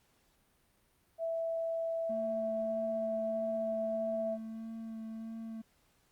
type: tone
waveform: sine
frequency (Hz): 659.3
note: E5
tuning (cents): 0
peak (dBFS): -32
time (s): 1.18-4.38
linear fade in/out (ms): 50
type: tone with vibrato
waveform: triangle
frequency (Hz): 223.8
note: A3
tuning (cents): +30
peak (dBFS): -38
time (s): 2.09-5.62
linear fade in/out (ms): 10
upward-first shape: sine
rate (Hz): 1.6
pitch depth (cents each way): 13
effects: pink hiss -71 dBFS RMS until 6.11 s + Opus 48 kbps